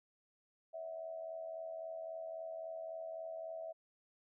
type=tone with amplitude modulation; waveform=sine; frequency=652 Hz; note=E5; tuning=19 cents flat; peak=-39 dBFS; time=0.73-3.73 s; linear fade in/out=20 ms; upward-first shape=sine; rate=83.7 Hz; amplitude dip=65%; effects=none